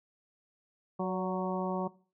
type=harmonic tone with a mistuned harmonic; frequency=185 Hz; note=F#3; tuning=in tune; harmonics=1 / 2 / 3 / 4 / 5 / 6; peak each=-33 / -36 / -38 / -39 / -40 / -41 dBFS; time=0.99-1.88 s; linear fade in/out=10 ms; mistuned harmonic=3; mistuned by=+35 cents; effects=noise-tail reverb RT60 0.4 s tail -20 dB re dry